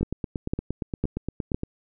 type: two click trains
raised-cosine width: 3 ms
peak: -11 / -15 dBFS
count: 4 / 15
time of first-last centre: 0.03-1.545 / 0.01-1.634 s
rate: 1.98 / 8.62 Hz
effects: none